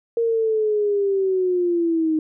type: linear sweep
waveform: sine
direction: down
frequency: 466.2 to 310 Hz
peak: -17 dBFS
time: 0.17-2.19 s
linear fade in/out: 2 ms
effects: none